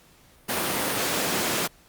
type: high-pass noise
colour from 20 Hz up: pink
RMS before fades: -26 dBFS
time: 0.48-1.68 s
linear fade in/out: 20 ms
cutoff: 220 Hz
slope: 12 dB/octave
effects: pink hiss -56 dBFS RMS until 1.88 s + Opus 48 kbps